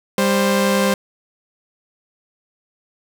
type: tone pair together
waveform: sawtooth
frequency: 198.3 / 525 Hz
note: G3 / C5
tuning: +20 / +6 cents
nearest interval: octave + perfect fourth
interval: 1686 cents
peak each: -13 / -14 dBFS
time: 0.18-0.94 s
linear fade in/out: 2 ms
effects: none